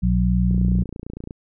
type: harmonic tone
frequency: 60.6 Hz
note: B1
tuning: 32 cents flat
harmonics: 1 / 2 / 3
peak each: -19 / -23 / -19 dBFS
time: 0.02-0.84 s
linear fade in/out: 20 ms
type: click train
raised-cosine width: 3 ms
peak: -20 dBFS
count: 24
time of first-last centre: 0.51-1.309 s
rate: 28.8 Hz
effects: none